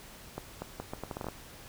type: accelerating click train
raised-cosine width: 1 ms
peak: -22 dBFS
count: 11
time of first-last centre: 0.38-1.286 s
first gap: 240 ms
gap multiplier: 0.75
effects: pink hiss -50 dBFS RMS until 1.68 s